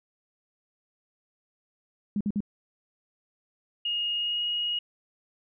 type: tone bursts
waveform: sine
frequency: 205.4 Hz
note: G#3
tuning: 19 cents flat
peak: -24 dBFS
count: 3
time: 2.16-2.405 s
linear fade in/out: 2 ms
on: 47 ms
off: 52 ms
type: tone with pitch glide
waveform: sine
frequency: 2859 to 2884 Hz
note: F7 to F#7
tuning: +40 to -45 cents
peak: -26 dBFS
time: 3.85-4.79 s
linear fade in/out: 5 ms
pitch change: +15 cents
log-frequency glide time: 4.16-4.42 s
effects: none